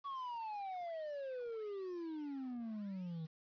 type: exponential sweep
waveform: triangle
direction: down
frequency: 1137 to 156.2 Hz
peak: -39 dBFS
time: 0.04-3.27 s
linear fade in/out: 20 ms
effects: resampled to 11025 Hz + 11-bit